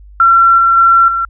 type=tone with level steps; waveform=sine; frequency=1359 Hz; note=F6; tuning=48 cents flat; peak=-4 / -6 / -4 / -12 dBFS; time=0.2-1.25 s; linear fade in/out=2 ms; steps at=0.58 / 0.77 / 1.08 s; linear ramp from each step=2 ms; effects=added 50 Hz sine -34 dBFS peak until 1.29 s